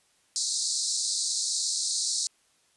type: band-pass noise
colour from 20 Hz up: pink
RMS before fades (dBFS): -29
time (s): 0.36-2.27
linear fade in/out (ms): 0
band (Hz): 4000 to 9200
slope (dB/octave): 96
effects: white hiss -66 dBFS RMS until 2.76 s + resampled to 24000 Hz